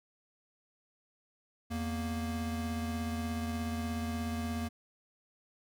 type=tone pair together; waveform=square; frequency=83.27 / 233.1 Hz; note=E2 / A#3; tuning=+18 / 0 cents; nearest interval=octave + tritone; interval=1782 cents; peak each=-38 / -36 dBFS; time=1.7-4.69 s; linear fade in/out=20 ms; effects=none